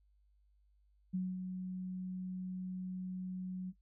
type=tone with ADSR envelope; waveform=sine; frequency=184.5 Hz; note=F#3; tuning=5 cents flat; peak=-32 dBFS; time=1.13-3.73 s; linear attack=18 ms; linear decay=220 ms; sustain=-6 dB; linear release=41 ms; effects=noise-tail reverb RT60 0.1 s tail -19 dB re dry + added 50 Hz sine -67 dBFS peak until 3.81 s